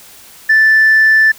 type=tone; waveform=sine; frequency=1760 Hz; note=A6; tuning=in tune; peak=-4 dBFS; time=0.49-1.32 s; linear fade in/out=10 ms; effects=tanh soft clip ceiling -3 dBFS + white hiss -39 dBFS RMS until 1.38 s